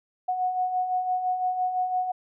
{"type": "beating tone pair", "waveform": "sine", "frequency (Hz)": [730, 735.9], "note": ["F#5", "F#5"], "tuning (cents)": [-24, -10], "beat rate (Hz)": 5.9, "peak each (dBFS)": [-33, -24], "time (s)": [0.28, 2.12], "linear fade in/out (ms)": 10, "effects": []}